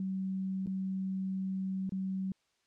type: tone with dropouts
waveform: sine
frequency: 190.2 Hz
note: F#3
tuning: 48 cents sharp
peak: -32 dBFS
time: 0-2.32 s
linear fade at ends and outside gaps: 2 ms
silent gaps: 0.662-0.672 / 1.894-1.921 s
effects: white hiss -75 dBFS RMS until 2.66 s + low-pass 6000 Hz 12 dB/octave